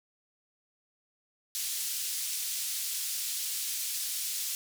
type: band-pass noise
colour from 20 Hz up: white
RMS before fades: -34 dBFS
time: 1.55-4.55 s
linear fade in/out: 0 ms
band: 3600 to 13000 Hz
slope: 12 dB/octave
effects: none